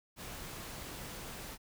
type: noise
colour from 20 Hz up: pink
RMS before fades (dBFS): -45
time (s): 0.16-1.58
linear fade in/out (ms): 50
effects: none